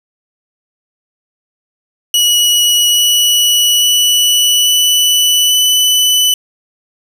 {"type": "tone with pitch steps", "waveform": "sawtooth", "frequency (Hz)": [2923, 2940, 2957, 2974, 2991], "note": ["F#7", "F#7", "F#7", "F#7", "F#7"], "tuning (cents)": [-22, -12, -2, 8, 18], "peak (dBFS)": -5, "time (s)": [2.14, 6.34], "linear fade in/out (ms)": 2, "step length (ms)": 840, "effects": []}